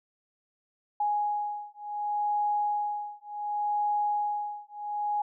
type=beating tone pair; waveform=sine; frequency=830.6 / 831.28 Hz; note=G#5 / G#5; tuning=0 / +1 cents; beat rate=0.68 Hz; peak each=-30 / -30 dBFS; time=1-5.22 s; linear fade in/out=5 ms; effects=none